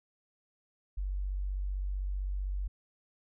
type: tone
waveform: sine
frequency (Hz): 47.81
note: G1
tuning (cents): -43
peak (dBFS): -31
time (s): 0.97-2.68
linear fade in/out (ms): 10
effects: none